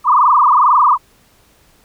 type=tone with frequency modulation; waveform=sine; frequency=1098 Hz; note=C#6; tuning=17 cents flat; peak=-7 dBFS; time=0.04-0.98 s; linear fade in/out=50 ms; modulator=22.2 Hz; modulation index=6.1; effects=pink hiss -52 dBFS RMS until 1.84 s